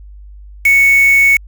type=tone with quantisation; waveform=sine; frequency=2217 Hz; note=C#7; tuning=in tune; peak=-6 dBFS; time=0.65-1.37 s; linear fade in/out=5 ms; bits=3; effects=added 50 Hz sine -32 dBFS peak until 1.47 s